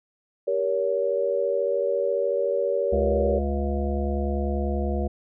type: chord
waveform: sine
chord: G diminished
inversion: none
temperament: just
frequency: 392 / 470.4 / 564.5 Hz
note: G4 / Bb4 / Db5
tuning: 0 / +16 / +31 cents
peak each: -28 / -26 / -24 dBFS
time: 0.47-3.39 s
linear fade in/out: 10 ms
type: harmonic tone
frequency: 70.4 Hz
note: C#2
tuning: 27 cents sharp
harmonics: 1 / 3 / 5 / 7 / 9 / 10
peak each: -25 / -30 / -32 / -33 / -35 / -35 dBFS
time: 2.92-5.08 s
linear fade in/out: 10 ms
effects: none